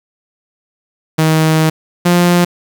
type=tone pair in turn; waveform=sawtooth; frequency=158.2 / 175.53 Hz; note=D#3 / F3; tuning=+29 / +9 cents; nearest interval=major second; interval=180 cents; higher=second; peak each=-5 / -4 dBFS; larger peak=second; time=1.18-1.7 / 2.05-2.45 s; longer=first; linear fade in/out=10 ms; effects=7-bit